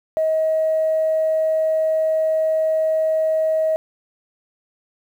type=tone; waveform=sine; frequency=634 Hz; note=D#5; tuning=32 cents sharp; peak=-15 dBFS; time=0.17-3.76 s; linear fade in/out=0 ms; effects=tanh soft clip ceiling -11 dBFS + 8-bit